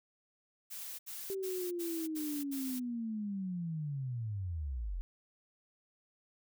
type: noise bursts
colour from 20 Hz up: blue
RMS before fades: -44 dBFS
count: 6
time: 0.7-2.8 s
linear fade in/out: 20 ms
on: 290 ms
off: 72 ms
type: linear sweep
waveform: sine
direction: down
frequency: 392 to 39.2 Hz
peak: -35 dBFS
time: 1.3-5.01 s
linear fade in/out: 0 ms
effects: none